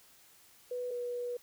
sine tone pair in turn, 493.9 / 486.5 Hz, B4 / B4, 0 / -26 cents, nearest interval unison, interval 26 cents, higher first, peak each -34 / -34 dBFS, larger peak neither, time 0.71-0.91 / 0.91-1.37 s, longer second, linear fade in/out 5 ms, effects white hiss -61 dBFS RMS until 1.42 s

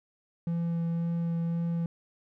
triangle tone with vibrato, 168.3 Hz, E3, 36 cents sharp, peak -25 dBFS, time 0.47-1.86 s, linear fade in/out 2 ms, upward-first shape sine, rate 1.9 Hz, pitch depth 9 cents each way, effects none

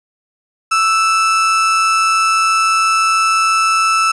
35% pulse tone with amplitude modulation, 1318.5 Hz, E6, in tune, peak -8 dBFS, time 0.71-4.12 s, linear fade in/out 10 ms, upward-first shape sine, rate 186 Hz, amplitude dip 30%, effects resampled to 22050 Hz + 8-bit

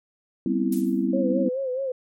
sine chord, C major seventh, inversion second, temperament equal with one note detuned, 196 / 246.9 / 265.7 / 329.6 Hz, G3 / B3 / C4 / E4, 0 / 0 / +27 / 0 cents, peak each -26 dBFS, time 0.46-1.49 s, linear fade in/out 2 ms
violet noise with exponential decay, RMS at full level -31 dBFS, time 0.72-1.07 s, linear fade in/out 5 ms, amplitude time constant 75 ms
sine tone with vibrato, 523.3 Hz, C5, in tune, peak -24 dBFS, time 1.13-1.92 s, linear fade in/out 5 ms, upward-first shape sine, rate 4.7 Hz, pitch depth 78 cents each way
effects MP3 64 kbps

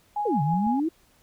sine tone with tremolo, 830.6 Hz, G#5, in tune, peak -23 dBFS, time 0.16-0.8 s, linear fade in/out 5 ms, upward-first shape triangle, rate 6.1 Hz, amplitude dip 55%
sine exponential two-way sweep, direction down then up, 533 to 138.59 to 339 Hz, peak -22 dBFS, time 0.25-0.89 s, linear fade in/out 10 ms, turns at 0.42 s
clicks, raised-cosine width 5 ms, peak -31 dBFS, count 2, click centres 0.541 / 0.668 s
effects pink hiss -61 dBFS RMS until 1.22 s

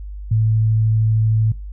sine tone with vibrato, 110 Hz, A2, in tune, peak -13 dBFS, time 0.31-1.52 s, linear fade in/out 5 ms, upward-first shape triangle, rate 13 Hz, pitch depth 9 cents each way, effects noise-tail reverb RT60 0.2 s tail -21 dB re dry + added 50 Hz sine -28 dBFS peak until 1.72 s

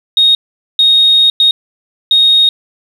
sine tone bursts at uneven times, 3729 Hz, A#7, in tune, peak -4 dBFS, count 4, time 0.17-0.35 / 0.79-1.3 / 1.4-1.51 / 2.11-2.49 s, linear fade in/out 2 ms, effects tanh soft clip ceiling 0 dBFS + 7-bit

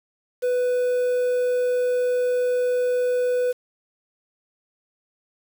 triangle tone with quantisation, 496.4 Hz, B4, 9 cents sharp, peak -17 dBFS, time 0.42-3.53 s, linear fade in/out 20 ms, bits 7, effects none

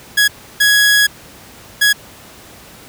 sawtooth tone bursts at uneven times, 1669 Hz, G#6, 8 cents sharp, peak -5 dBFS, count 3, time 0.17-0.28 / 0.6-1.07 / 1.81-1.93 s, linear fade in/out 10 ms, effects pink hiss -39 dBFS RMS until 2.88 s + high-pass 60 Hz 12 dB/octave

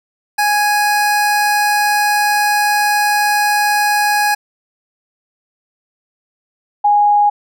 25% pulse / sine tone pair in turn, 830.6 / 825.3 Hz, G#5 / G#5, 0 / -11 cents, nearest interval unison, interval 11 cents, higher first, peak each -8 dBFS, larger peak neither, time 0.38-4.35 / 6.84-7.3 s, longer first, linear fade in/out 10 ms, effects none

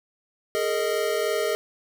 square chord, Ab suspended second, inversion none, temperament equal with one note detuned, 415.3 / 458.4 / 622.3 Hz, Ab4 / Bb4 / Eb5, 0 / -29 / 0 cents, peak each -28 dBFS, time 0.55-1.55 s, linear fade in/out 0 ms, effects none

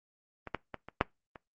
clicks, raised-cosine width 0.5 ms, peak -25 / -15 / -22 / -28 / -8 / -30 dBFS, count 6, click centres 0.473 / 0.547 / 0.743 / 0.886 / 1.011 / 1.358 s, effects noise-tail reverb RT60 0.2 s tail -24 dB re dry + Opus 24 kbps

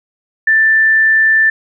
sine tone, 1770 Hz, A6, 10 cents sharp, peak -7 dBFS, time 0.47-1.5 s, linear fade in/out 5 ms, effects none

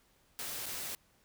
white noise with dropouts, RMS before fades -40 dBFS, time 0.39-0.95 s, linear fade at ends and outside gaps 0 ms, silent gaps 0.659-0.664 s, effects pink hiss -69 dBFS RMS until 1.24 s

